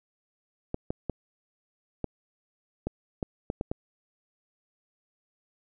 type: clicks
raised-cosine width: 2 ms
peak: -16 dBFS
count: 9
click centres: 0.744 / 0.905 / 1.097 / 2.043 / 2.87 / 3.228 / 3.501 / 3.611 / 3.715 s
effects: none